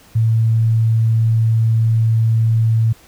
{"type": "tone", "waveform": "sine", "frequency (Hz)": 112.7, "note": "A2", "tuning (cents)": 42, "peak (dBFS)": -11, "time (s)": [0.15, 2.93], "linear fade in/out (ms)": 10, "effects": ["pink hiss -47 dBFS RMS until 3.07 s"]}